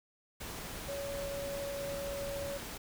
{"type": "tone in noise", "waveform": "sine", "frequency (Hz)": 561, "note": "C#5", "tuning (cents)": 21, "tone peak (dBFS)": -37, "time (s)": [0.88, 2.58], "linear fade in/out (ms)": 10, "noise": "pink", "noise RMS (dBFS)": -43, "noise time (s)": [0.4, 2.78], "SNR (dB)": 3, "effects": []}